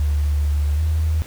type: tone with pitch glide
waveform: sine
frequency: 73.42 to 78.69 Hz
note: D2 to D#2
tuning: 0 to +20 cents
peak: -16 dBFS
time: 0-1.22 s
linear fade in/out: 0 ms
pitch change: +120 cents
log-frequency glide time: 0.75-0.81 s
effects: pink hiss -41 dBFS RMS until 1.26 s